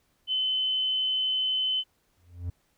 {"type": "tone", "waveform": "sine", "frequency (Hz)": 3044, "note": "F#7", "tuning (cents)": 48, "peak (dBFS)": -24, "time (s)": [0.27, 1.84], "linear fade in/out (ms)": 50}
{"type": "tone with exponential growth", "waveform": "triangle", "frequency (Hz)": 87.5, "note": "F2", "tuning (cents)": 4, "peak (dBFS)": -25, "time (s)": [2.17, 2.5], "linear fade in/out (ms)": 5, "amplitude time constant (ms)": 70}
{"effects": ["pink hiss -70 dBFS RMS until 2.77 s"]}